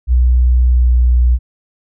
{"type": "tone with pitch glide", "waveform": "sine", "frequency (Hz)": [61.74, 61], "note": ["B1", "B1"], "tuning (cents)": [0, -21], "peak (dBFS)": -7, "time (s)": [0.07, 1.39], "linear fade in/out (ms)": 50, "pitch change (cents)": -21, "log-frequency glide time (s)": [0.7, 0.91], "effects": []}